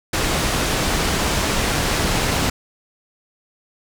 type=low-pass noise; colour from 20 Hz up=pink; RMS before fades=-20 dBFS; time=0.13-2.5 s; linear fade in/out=5 ms; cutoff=8700 Hz; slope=12 dB/octave; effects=none

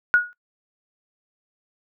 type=tone with exponential decay; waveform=sine; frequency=1452 Hz; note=F#6; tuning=33 cents flat; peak=-9 dBFS; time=0.14-0.33 s; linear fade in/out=0 ms; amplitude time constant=41 ms; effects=noise-tail reverb RT60 0.1 s tail -18 dB re dry

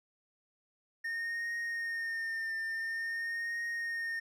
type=tone with vibrato; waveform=triangle; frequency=1831 Hz; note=A#6; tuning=32 cents flat; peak=-32 dBFS; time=1.04-4.2 s; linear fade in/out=10 ms; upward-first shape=triangle; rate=0.48 Hz; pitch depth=33 cents each way; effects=none

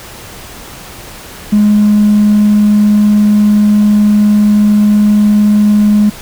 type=tone with hard clipping; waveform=sine; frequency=208.9 Hz; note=G#3; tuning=10 cents sharp; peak=-5 dBFS; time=1.52-6.1 s; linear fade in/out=10 ms; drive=1 dB; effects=pink hiss -30 dBFS RMS until 6.21 s

